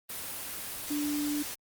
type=tone in noise; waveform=sine; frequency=293.7 Hz; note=D4; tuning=in tune; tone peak=-29 dBFS; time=0.9-1.43 s; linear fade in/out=10 ms; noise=white; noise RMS=-38 dBFS; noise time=0.09-1.55 s; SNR=+6 dB; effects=Opus 24 kbps